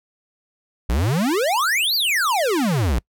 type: exponential two-way sweep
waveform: square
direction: up then down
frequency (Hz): 52 to 4800 to 52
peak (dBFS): -18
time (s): 0.89-2.99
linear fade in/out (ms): 5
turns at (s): 1.95
effects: noise-tail reverb RT60 0.1 s tail -25 dB re dry